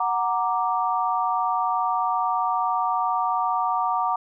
sine chord, Gb augmented, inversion none, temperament equal, 740 / 932.3 / 1174.7 Hz, Gb5 / Bb5 / D6, 0 / 0 / 0 cents, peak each -25 dBFS, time 0-4.16 s, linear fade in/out 5 ms, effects none

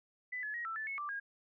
sine tone with pitch steps, 1997 / 1709 / 1892 / 1330 / 1751 / 2195 / 1174 / 1629 Hz, B6 / G#6 / A#6 / E6 / A6 / C#7 / D6 / G#6, +19 / +49 / +25 / +15 / -9 / -18 / -1 / -34 cents, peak -37 dBFS, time 0.32-1.2 s, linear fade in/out 10 ms, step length 110 ms, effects none

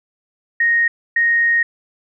sine tone bursts at uneven times, 1864.7 Hz, A#6, in tune, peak -12 dBFS, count 2, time 0.6-0.88 / 1.16-1.63 s, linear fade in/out 5 ms, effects none

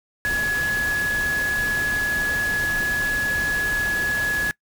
sine tone in noise, 1689 Hz, G#6, 29 cents sharp, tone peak -20 dBFS, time 0.25-4.51 s, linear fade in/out 0 ms, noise pink, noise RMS -31 dBFS, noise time 0.25-4.51 s, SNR +8 dB, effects noise-tail reverb RT60 0.1 s tail -23 dB re dry

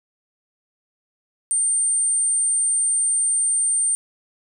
sine tone, 8870 Hz, C#9, in tune, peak -17 dBFS, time 1.51-3.95 s, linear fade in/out 0 ms, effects none

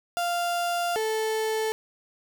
35% pulse tone pair in turn, 696 / 438.5 Hz, F5 / A4, -6 / -6 cents, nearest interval minor sixth, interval 800 cents, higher first, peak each -23 dBFS, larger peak neither, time 0.17-0.96 / 0.96-1.72 s, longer first, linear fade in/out 0 ms, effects 10-bit

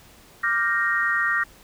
sine chord, G minor seventh, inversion second, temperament equal, 1174.7 / 1396.9 / 1568 / 1864.7 Hz, D6 / F6 / G6 / Bb6, 0 / 0 / 0 / 0 cents, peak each -28 / -26 / -28 / -22 dBFS, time 0.43-1.44 s, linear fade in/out 10 ms, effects pink hiss -51 dBFS RMS until 1.63 s

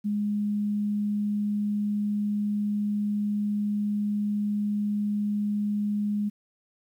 sine tone, 207.1 Hz, G#3, 5 cents flat, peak -24 dBFS, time 0.04-6.3 s, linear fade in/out 20 ms, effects 10-bit

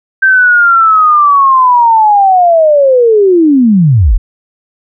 sine linear sweep, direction down, 1568 to 30.36 Hz, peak -3 dBFS, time 0.22-4.18 s, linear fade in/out 10 ms, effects none

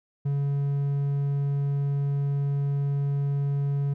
triangle tone, 141 Hz, C#3, 30 cents sharp, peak -21 dBFS, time 0.25-3.94 s, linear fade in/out 10 ms, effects none

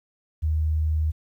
sine tone, 77.9 Hz, D#2, 3 cents sharp, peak -20 dBFS, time 0.42-1.12 s, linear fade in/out 20 ms, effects 10-bit

